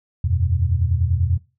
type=chord; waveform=sine; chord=E suspended second; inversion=none; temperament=equal; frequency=82.41 / 92.5 / 123.47 Hz; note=E2 / F#2 / B2; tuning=0 / 0 / 0 cents; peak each=-20 / -20 / -24 dBFS; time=0.24-1.38 s; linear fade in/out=5 ms; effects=noise-tail reverb RT60 0.3 s tail -19 dB re dry